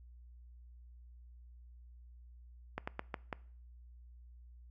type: slowing click train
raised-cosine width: 0.5 ms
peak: -22 dBFS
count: 5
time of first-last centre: 2.78-3.328 s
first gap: 95 ms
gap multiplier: 1.25
effects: noise-tail reverb RT60 0.5 s tail -21 dB re dry + added 60 Hz sine -53 dBFS peak until 4.7 s